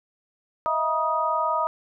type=tone cluster; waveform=sine; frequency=631 / 671 / 957 / 1246 Hz; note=D#5 / E5 / A#5 / D#6; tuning=+24 / +31 / +45 / +2 cents; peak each=-29 / -31 / -25 / -25 dBFS; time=0.66-1.67 s; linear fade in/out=0 ms; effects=none